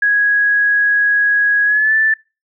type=tone with pitch glide; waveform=sine; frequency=1661.2 to 1760 Hz; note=G#6 to A6; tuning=0 to 0 cents; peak=-10 dBFS; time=0.02-2.14 s; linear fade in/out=5 ms; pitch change=+100 cents; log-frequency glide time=1.65-1.94 s; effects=noise-tail reverb RT60 0.3 s tail -25 dB re dry